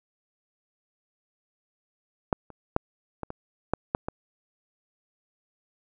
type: clicks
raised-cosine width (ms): 1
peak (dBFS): -8 / -30 / -7 / -18 / -21 / -9 / -9 / -16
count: 8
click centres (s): 2.328 / 2.503 / 2.764 / 3.233 / 3.304 / 3.736 / 3.949 / 4.085
effects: none